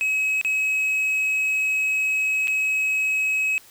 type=tone with dropouts; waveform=triangle; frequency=2557 Hz; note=D#7; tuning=47 cents sharp; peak=-18 dBFS; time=0.01-3.58 s; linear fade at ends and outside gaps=0 ms; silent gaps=0.413-0.448 / 2.473-2.48 s; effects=white hiss -50 dBFS RMS until 3.7 s